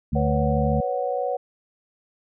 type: harmonic tone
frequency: 73.42 Hz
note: D2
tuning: in tune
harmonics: 1 / 2 / 3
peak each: -25 / -24 / -25 dBFS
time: 0.12-0.81 s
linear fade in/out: 10 ms
type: chord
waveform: sine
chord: B suspended second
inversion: none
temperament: just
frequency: 493.9 / 555.6 / 740.8 Hz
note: B4 / C#5 / F#5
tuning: 0 / +4 / +2 cents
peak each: -27 dBFS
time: 0.15-1.37 s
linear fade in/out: 10 ms
effects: none